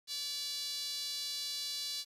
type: tone with high-pass filter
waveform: sawtooth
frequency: 575 Hz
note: D5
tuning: 37 cents flat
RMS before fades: -39 dBFS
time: 0.07-2.05 s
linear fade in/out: 50 ms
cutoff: 4200 Hz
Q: 4.4
effects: resampled to 32000 Hz + 10-bit